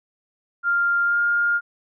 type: tone with pitch glide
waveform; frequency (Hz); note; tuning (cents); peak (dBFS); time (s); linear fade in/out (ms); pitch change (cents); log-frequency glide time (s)
sine; 1396.9 to 1411.5; F6 to F6; 0 to +18; -17; 0.63-1.61; 50; +18; 1.04-1.19
effects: none